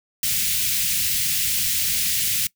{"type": "band-stop noise", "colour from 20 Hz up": "white", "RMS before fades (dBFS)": -22, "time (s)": [0.23, 2.47], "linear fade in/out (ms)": 2, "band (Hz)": [190, 2100], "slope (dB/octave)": 24, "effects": ["noise-tail reverb RT60 0.1 s tail -22 dB re dry"]}